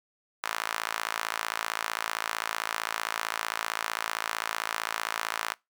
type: tone with high-pass filter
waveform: sawtooth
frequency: 55.5 Hz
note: A1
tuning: 16 cents sharp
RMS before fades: -33 dBFS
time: 0.43-5.54 s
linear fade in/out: 10 ms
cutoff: 1200 Hz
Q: 1.6
effects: noise-tail reverb RT60 0.2 s tail -22 dB re dry